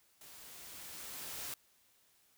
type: noise with level ramp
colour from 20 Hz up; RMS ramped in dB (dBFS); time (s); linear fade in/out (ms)
white; -55 to -42; 0.21-1.54; 2
effects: white hiss -70 dBFS RMS until 2.37 s